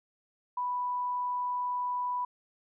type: tone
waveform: sine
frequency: 987.8 Hz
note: B5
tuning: in tune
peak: -29 dBFS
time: 0.57-2.25 s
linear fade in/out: 5 ms
effects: none